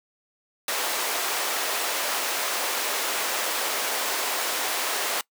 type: high-pass noise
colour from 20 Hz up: pink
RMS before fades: -27 dBFS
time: 0.68-5.21 s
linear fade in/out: 2 ms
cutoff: 520 Hz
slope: 12 dB/octave
effects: noise-tail reverb RT60 0.1 s tail -22 dB re dry + high-pass 300 Hz 12 dB/octave